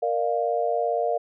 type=chord; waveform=sine; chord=Bb major; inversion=none; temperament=equal with one note detuned; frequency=466.2 / 600.7 / 698.5 Hz; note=Bb4 / D5 / F5; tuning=0 / +39 / 0 cents; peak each=-26 / -27 / -25 dBFS; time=0.02-1.18 s; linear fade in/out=10 ms; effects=none